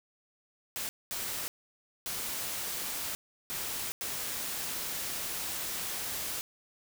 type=noise bursts at uneven times; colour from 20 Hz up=white; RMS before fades=-36 dBFS; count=5; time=0.76-0.89 / 1.11-1.48 / 2.06-3.15 / 3.5-3.92 / 4.01-6.41 s; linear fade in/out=0 ms; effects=none